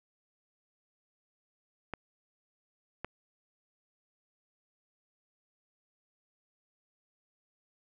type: clicks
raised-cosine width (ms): 0.5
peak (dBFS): -21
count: 2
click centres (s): 1.937 / 3.046
effects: none